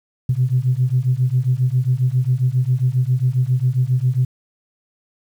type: beating tone pair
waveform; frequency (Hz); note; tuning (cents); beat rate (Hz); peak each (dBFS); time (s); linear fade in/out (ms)
sine; 123.6 / 131; B2 / C3; +2 / +2; 7.4; -17; 0.29-4.25; 5
effects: tanh soft clip ceiling -7 dBFS + 8-bit